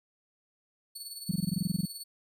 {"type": "tone with tremolo", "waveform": "20% pulse", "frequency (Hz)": 4435, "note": "C#8", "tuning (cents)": 0, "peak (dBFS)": -32, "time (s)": [0.95, 2.04], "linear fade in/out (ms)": 10, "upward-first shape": "sine", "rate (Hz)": 19, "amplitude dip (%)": 60}
{"type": "tone bursts", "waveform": "sine", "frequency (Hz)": 180, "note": "F#3", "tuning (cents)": -47, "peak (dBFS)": -24, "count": 13, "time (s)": [1.29, 1.854], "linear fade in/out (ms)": 5, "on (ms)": 24, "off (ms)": 21}
{"effects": []}